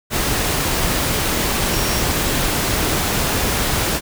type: tone in noise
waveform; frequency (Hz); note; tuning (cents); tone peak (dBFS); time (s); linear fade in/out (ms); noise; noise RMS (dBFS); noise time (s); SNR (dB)
sine; 5588; F8; 0; -28; 1.7-2.04; 50; pink; -19; 0.1-4.01; -12
effects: none